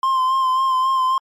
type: tone with vibrato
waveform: triangle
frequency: 1046.5 Hz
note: C6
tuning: in tune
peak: -13 dBFS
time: 0.03-1.18 s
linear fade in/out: 2 ms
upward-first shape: sine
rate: 3.7 Hz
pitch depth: 31 cents each way
effects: MP3 64 kbps